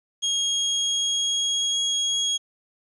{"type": "tone with pitch glide", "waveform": "30% pulse", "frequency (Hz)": [3269, 3301], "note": ["G#7", "G#7"], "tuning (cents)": [-28, -11], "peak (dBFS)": -19, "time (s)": [0.22, 2.38], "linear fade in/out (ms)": 20, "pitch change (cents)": 17, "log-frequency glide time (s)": [0.33, 1.86], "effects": ["resampled to 24000 Hz", "9-bit"]}